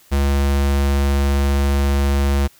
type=tone; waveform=square; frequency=69.8 Hz; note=C#2; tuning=13 cents sharp; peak=-15 dBFS; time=0.11-2.48 s; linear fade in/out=20 ms; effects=white hiss -51 dBFS RMS until 2.59 s